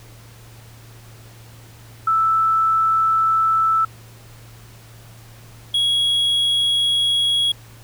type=tone pair in turn; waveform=sine / triangle; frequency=1318.5 / 3322 Hz; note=E6 / G#7; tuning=0 / 0 cents; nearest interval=octave + major third; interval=1600 cents; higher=second; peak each=-14 dBFS; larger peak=neither; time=2.07-3.85 / 5.74-7.52 s; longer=neither; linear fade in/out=5 ms; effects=added 114 Hz sine -42 dBFS peak until 7.83 s + pink hiss -47 dBFS RMS until 7.83 s